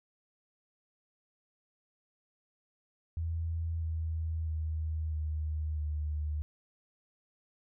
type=tone with pitch steps; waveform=sine; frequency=82.41 / 80.62 / 78.87 / 77.16 / 75.48 Hz; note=E2 / E2 / D#2 / D#2 / D2; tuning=0 / -38 / +24 / -14 / +48 cents; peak=-31 dBFS; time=3.17-6.42 s; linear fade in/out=0 ms; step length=650 ms; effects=none